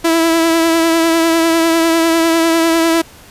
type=tone with vibrato; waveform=sawtooth; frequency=329.6 Hz; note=E4; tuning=in tune; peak=-6 dBFS; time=0.04-3.02 s; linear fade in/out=10 ms; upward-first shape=triangle; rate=10 Hz; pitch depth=31 cents each way; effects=pink hiss -40 dBFS RMS until 3.3 s + resampled to 32000 Hz